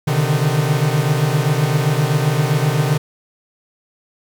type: tone cluster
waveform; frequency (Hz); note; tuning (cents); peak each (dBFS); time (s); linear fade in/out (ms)
45% pulse; 129.6 / 146.8 / 154.5; C3 / D3 / D#3; -16 / 0 / -12; -19; 0.07-2.98; 10
effects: 8-bit